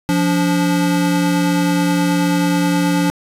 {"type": "tone pair together", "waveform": "square", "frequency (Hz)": [174.61, 287.9], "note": ["F3", "D4"], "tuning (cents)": [0, -34], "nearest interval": "major sixth", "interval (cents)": 866, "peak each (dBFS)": [-17, -17], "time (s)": [0.09, 3.1], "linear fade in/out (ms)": 0, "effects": ["resampled to 32000 Hz", "7-bit"]}